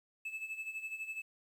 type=tone with tremolo; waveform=triangle; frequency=2614 Hz; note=E7; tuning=15 cents flat; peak=-35 dBFS; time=0.25-1.22 s; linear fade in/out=5 ms; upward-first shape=sine; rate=12 Hz; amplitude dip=70%; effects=11-bit